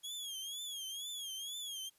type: tone with vibrato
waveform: sawtooth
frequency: 3300 Hz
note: G#7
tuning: 12 cents flat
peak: -38 dBFS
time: 0.03-1.9 s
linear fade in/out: 20 ms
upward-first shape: triangle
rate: 2.1 Hz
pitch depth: 130 cents each way
effects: white hiss -71 dBFS RMS until 1.98 s + resampled to 32000 Hz